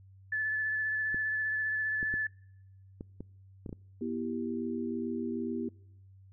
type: tone with vibrato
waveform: sine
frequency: 1736 Hz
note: A6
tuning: 24 cents flat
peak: -29 dBFS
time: 0.32-2.27 s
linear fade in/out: 5 ms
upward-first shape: sine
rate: 15 Hz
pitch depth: 15 cents each way
type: clicks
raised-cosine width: 3 ms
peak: -27 dBFS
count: 8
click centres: 1.145 / 2.029 / 2.14 / 3.009 / 3.206 / 3.662 / 3.693 / 3.728 s
type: chord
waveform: sine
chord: E minor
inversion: second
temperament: equal with one note detuned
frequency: 242.7 / 329.6 / 392 Hz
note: B3 / E4 / G4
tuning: -30 / 0 / 0 cents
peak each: -34 / -38 / -38 dBFS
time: 4.01-5.69 s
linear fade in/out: 5 ms
effects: noise-tail reverb RT60 0.9 s tail -26 dB re dry + added 96 Hz sine -53 dBFS peak until 6.32 s